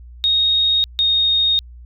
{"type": "tone pair in turn", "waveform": "sine", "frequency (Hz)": [3734, 3713], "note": ["A#7", "A#7"], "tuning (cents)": [2, -8], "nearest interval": "unison", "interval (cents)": 10, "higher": "first", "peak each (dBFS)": [-13, -13], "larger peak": "neither", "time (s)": [[0.24, 0.84], [0.99, 1.59]], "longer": "neither", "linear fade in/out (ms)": 0, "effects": ["added 60 Hz sine -36 dBFS peak until 1.85 s"]}